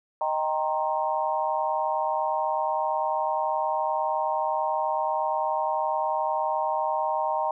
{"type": "chord", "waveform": "sine", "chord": "C minor seventh", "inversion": "first", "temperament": "equal with one note detuned", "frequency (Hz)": [622.3, 784, 932.3, 1063.6], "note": ["Eb5", "G5", "Bb5", "C6"], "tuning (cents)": [0, 0, 0, 28], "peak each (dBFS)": [-29, -29, -27, -33], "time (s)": [0.21, 7.51], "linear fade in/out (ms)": 2, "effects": []}